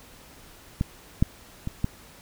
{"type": "clicks", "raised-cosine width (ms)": 5, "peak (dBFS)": [-11, -6, -17, -11], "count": 4, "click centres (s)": [0.811, 1.225, 1.674, 1.844], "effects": ["pink hiss -50 dBFS RMS until 2.21 s"]}